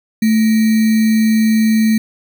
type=tone with sample-and-hold; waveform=sine; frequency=220 Hz; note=A3; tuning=in tune; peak=-9 dBFS; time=0.22-1.98 s; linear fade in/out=5 ms; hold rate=2100 Hz; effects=none